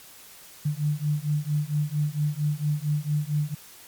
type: beating tone pair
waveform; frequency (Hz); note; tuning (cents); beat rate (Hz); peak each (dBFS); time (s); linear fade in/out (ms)
sine; 146.83 / 151.23; D3 / D#3; 0 / -49; 4.4; -26; 0.65-3.55; 10
effects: white hiss -48 dBFS RMS until 3.87 s + MP3 96 kbps